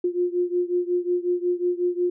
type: beating tone pair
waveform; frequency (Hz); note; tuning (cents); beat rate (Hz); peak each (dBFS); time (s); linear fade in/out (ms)
sine; 353.1 / 358.6; F4 / F4; +19 / +46; 5.5; -23 / -25; 0.04-2.1; 5
effects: none